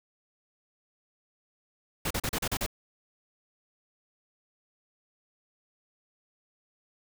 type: noise bursts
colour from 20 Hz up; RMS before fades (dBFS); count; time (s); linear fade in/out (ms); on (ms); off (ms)
pink; -30; 7; 2.05-2.664; 5; 56; 37
effects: none